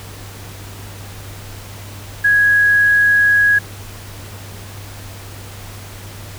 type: tone with quantisation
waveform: sine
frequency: 1661.2 Hz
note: G#6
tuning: in tune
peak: -9 dBFS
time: 2.24-3.59 s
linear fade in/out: 10 ms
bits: 6
effects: added 99 Hz sine -33 dBFS peak until 6.38 s + pink hiss -36 dBFS RMS until 6.38 s